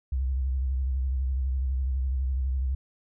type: tone with vibrato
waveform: sine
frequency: 65.41 Hz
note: C2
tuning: in tune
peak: -24 dBFS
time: 0.12-2.75 s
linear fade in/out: 5 ms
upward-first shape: square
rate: 12 Hz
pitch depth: 60 cents each way
effects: none